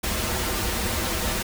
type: noise with comb filter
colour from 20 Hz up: pink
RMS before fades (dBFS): -26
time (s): 0.03-1.43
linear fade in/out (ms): 10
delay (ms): 7.1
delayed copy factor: -0.95
effects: none